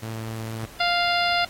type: tone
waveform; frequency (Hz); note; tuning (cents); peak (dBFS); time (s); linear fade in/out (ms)
sawtooth; 111.9; A2; +30; -26; 0.02-0.66; 10
type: harmonic tone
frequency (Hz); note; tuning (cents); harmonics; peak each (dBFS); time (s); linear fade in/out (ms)
698.5; F5; 0; 1 / 2 / 3 / 4 / 5 / 6 / 7; -23 / -26 / -28 / -29 / -30 / -31 / -31; 0.8-1.45; 5
effects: pink hiss -46 dBFS RMS until 1.49 s + AAC 48 kbps